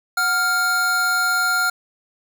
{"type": "tone pair together", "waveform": "square", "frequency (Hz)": [741.1, 1398], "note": ["F#5", "F6"], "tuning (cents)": [3, 1], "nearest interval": "major seventh", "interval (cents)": 1098, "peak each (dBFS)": [-28, -18], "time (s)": [0.17, 1.7], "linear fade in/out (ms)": 5, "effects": []}